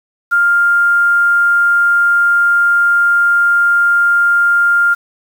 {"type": "tone with quantisation", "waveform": "sine", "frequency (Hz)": 1400, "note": "F6", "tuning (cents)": 4, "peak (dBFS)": -8, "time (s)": [0.31, 4.95], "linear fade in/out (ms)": 20, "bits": 6, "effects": []}